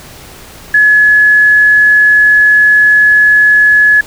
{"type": "tone", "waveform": "sine", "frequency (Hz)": 1700, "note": "G#6", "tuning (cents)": 40, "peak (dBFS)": -3, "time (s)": [0.74, 4.01], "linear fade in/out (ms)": 5, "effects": ["pink hiss -33 dBFS RMS until 4.06 s"]}